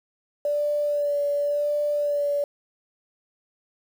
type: tone with vibrato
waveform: sine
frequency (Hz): 582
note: D5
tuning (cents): -16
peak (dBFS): -21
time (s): 0.45-2.44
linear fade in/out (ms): 2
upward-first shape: sine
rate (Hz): 0.92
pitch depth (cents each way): 21
effects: 8-bit

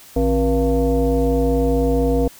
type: tone with frequency modulation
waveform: sine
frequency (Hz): 267.1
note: C4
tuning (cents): +36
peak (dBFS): -14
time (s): 0.16-2.28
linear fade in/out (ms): 5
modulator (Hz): 210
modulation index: 1.5
effects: white hiss -44 dBFS RMS until 2.39 s

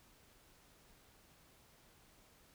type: silence
effects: pink hiss -66 dBFS RMS until 2.54 s

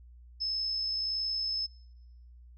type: tone with amplitude modulation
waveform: sine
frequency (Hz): 5220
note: E8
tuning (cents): -18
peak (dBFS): -28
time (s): 0.4-1.67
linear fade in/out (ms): 20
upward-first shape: sine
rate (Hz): 61.5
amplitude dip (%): 30
effects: noise-tail reverb RT60 1.0 s tail -25 dB re dry + added 60 Hz sine -50 dBFS peak until 2.57 s

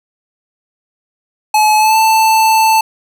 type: tone with pitch glide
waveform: square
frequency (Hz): 856 to 883.1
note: A5 to A5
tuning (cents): -48 to +6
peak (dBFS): -8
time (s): 1.54-2.81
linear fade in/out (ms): 5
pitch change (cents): +54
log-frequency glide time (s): 1.77-1.97
effects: none

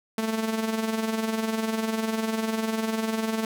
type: tone with tremolo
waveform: sawtooth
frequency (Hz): 221.7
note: A3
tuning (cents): +13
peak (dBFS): -19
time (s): 0.18-3.45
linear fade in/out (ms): 2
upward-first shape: sine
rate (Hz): 20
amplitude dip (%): 55
effects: none

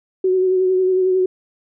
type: tone with vibrato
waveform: sine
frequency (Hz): 372.2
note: F#4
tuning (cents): +10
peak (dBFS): -13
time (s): 0.24-1.26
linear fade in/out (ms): 5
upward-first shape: sine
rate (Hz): 11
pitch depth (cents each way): 25
effects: none

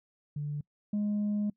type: tone pair in turn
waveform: sine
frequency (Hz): 146.83 / 207.6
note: D3 / G#3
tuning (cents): 0 / 0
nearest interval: tritone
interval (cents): 600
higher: second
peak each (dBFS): -31 / -25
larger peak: second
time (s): 0.36-0.61 / 0.93-1.5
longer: second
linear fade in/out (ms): 5
effects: noise-tail reverb RT60 0.1 s tail -25 dB re dry + tanh soft clip ceiling -26 dBFS

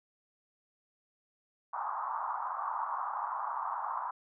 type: band-pass noise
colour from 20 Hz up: pink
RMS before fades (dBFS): -36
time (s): 1.73-4.11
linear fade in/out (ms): 5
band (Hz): 840 to 1200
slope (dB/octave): 48
effects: none

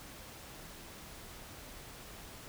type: silence
effects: pink hiss -50 dBFS RMS until 2.48 s

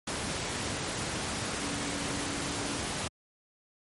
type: tone in noise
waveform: sine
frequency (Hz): 285.6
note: D4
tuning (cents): -48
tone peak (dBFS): -38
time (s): 1.61-2.79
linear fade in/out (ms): 5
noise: pink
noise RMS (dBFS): -33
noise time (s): 0.07-3.08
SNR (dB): -8
effects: high-pass 80 Hz 12 dB/octave + MP3 48 kbps

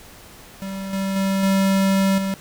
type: tone with level steps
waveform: square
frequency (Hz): 193.8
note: G3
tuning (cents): -20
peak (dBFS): -28 / -22 / -19 / -16 / -22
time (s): 0.62-2.34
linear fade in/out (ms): 0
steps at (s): 0.93 / 1.16 / 1.43 / 2.18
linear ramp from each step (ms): 2
effects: pink hiss -44 dBFS RMS until 2.4 s

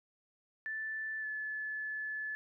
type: tone with pitch glide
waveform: sine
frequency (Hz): 1758 to 1727.8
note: A6 to A6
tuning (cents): -2 to -32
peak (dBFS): -36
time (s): 0.66-2.35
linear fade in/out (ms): 0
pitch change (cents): -30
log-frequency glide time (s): 1.2-1.26
effects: none

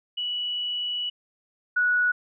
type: tone pair in turn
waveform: sine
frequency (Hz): 2944 / 1467.3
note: F#7 / F#6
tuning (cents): -9 / -15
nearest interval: octave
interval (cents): 1206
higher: first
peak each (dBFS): -26 / -19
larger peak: second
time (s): 0.17-1.1 / 1.76-2.12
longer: first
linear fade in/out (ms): 10
effects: none

